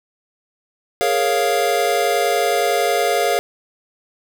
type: chord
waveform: square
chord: Bb minor seventh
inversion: third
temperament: equal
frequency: 415.3 / 466.2 / 554.4 / 698.5 Hz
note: Ab4 / Bb4 / Db5 / F5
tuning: 0 / 0 / 0 / 0 cents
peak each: -23 / -23 / -23 / -20 dBFS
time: 1.01-3.39 s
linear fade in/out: 0 ms
effects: none